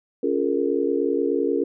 sine chord, Bb minor seventh, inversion first, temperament just, 279.7 / 349.6 / 419.5 / 466.2 Hz, Db4 / F4 / Ab4 / Bb4, +16 / +2 / +17 / 0 cents, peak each -25 dBFS, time 0.23-1.64 s, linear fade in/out 5 ms, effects none

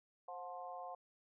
harmonic tone with a mistuned harmonic, 175.5 Hz, F3, 9 cents sharp, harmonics 3 / 4 / 5 / 6, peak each -52 / -47 / -53 / -52 dBFS, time 0.28-0.95 s, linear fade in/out 5 ms, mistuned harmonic 4, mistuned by +44 cents, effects none

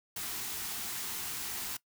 white band-stop noise, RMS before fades -38 dBFS, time 0.16-1.77 s, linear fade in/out 5 ms, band 470 to 660 Hz, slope 96 dB/octave, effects noise-tail reverb RT60 0.1 s tail -20 dB re dry

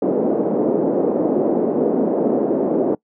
white band-pass noise, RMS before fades -18 dBFS, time 0.02-2.95 s, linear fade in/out 5 ms, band 220 to 510 Hz, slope 24 dB/octave, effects noise-tail reverb RT60 0.1 s tail -23 dB re dry

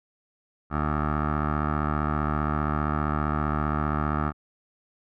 15% pulse tone with low-pass filter, 75.2 Hz, D2, 42 cents sharp, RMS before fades -26 dBFS, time 0.7-4.33 s, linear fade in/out 50 ms, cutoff 1300 Hz, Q 4.3, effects none

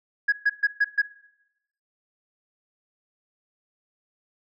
sine tone bursts, 1663 Hz, G#6, 2 cents sharp, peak -15 dBFS, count 5, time 0.28-1.02 s, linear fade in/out 10 ms, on 44 ms, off 130 ms, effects noise-tail reverb RT60 0.8 s tail -17 dB re dry + tanh soft clip ceiling -14 dBFS

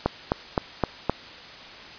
click train, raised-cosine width 1 ms, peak -6 dBFS, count 5, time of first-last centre 0.06-1.096 s, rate 3.86 Hz, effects white hiss -42 dBFS RMS until 1.98 s + resampled to 11025 Hz

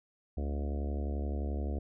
harmonic tone, 71.5 Hz, D2, 46 cents flat, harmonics 1 / 3 / 4 / 5 / 6 / 7 / 8 / 9 / 10, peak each -32 / -42 / -44 / -46 / -48 / -49 / -50 / -51 / -52 dBFS, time 0.37-1.79 s, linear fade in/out 5 ms, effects none

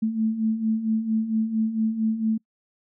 sine beating tone pair, 217.6 / 222 Hz, A3 / A3, -19 / +16 cents, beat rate 4.4 Hz, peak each -28 / -22 dBFS, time 0.02-2.38 s, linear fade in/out 10 ms, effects noise-tail reverb RT60 0.1 s tail -26 dB re dry

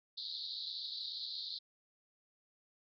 pink band-pass noise, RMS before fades -43 dBFS, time 0.17-1.59 s, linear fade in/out 10 ms, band 3700 to 4600 Hz, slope 96 dB/octave, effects none

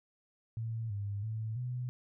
sine tone with pitch steps, 113.3 / 101.3 / 110.3 / 124.3 Hz, A#2 / G#2 / A2 / B2, -49 / -43 / +5 / +12 cents, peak -34 dBFS, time 0.57-1.89 s, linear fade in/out 0 ms, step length 330 ms, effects none

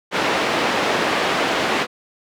pink band-pass noise, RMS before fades -20 dBFS, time 0.11-1.87 s, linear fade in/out 50 ms, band 320 to 3200 Hz, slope 12 dB/octave, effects none

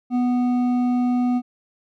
sine tone with hard clipping, 246.9 Hz, B3, in tune, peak -19 dBFS, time 0.1-1.42 s, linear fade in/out 50 ms, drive 7 dB, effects none

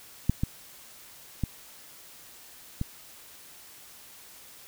clicks, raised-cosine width 5 ms, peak -9 / -13 / -14 / -16 dBFS, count 4, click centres 0.296 / 0.435 / 1.437 / 2.814 s, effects white hiss -50 dBFS RMS until 4.67 s

